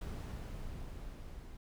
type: noise with level ramp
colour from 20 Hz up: brown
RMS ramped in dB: -40 to -49 dBFS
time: 0.01-1.57 s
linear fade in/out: 5 ms
effects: none